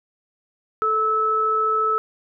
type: tone pair together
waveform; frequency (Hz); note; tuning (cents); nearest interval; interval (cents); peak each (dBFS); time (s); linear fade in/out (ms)
sine; 437.2 / 1303; A4 / E6; -11 / -20; octave + perfect fifth; 1891; -25 / -18; 0.82-1.98; 0
effects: none